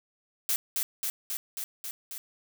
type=noise with echo; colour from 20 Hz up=blue; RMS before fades=-27 dBFS; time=0.49-0.56 s; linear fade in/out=0 ms; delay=270 ms; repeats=6; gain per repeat=-2 dB; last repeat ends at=2.18 s; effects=none